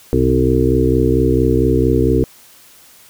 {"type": "harmonic tone with a mistuned harmonic", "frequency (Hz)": 64.4, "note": "C2", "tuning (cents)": -27, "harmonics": [1, 2, 4, 5, 6, 7], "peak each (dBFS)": [-18, -18, -18, -18, -18, -18], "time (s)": [0.13, 2.24], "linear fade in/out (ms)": 0, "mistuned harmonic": 1, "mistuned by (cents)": 59, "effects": ["white hiss -45 dBFS RMS until 3.09 s"]}